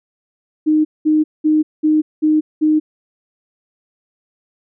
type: tone bursts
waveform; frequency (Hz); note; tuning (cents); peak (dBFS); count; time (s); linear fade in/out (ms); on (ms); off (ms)
sine; 308.2; D#4; -16; -10; 6; 0.66-2.8; 20; 190; 200
effects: none